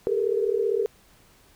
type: tone cluster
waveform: sine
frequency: 397.1 / 437 / 456 / 472.5 Hz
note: G4 / A4 / A#4 / A#4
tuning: +22 / -12 / -38 / +23 cents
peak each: -25 / -26 / -33 / -27 dBFS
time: 0.07-0.86 s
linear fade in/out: 0 ms
effects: pink hiss -57 dBFS RMS until 1.55 s